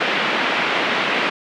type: band-pass noise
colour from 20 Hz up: white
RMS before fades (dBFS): -20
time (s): 0-1.3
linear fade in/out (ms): 10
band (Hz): 180 to 2900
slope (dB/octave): 24
effects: none